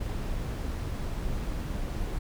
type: noise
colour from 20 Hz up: brown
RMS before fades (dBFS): -32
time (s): 0-2.19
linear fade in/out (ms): 10
effects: none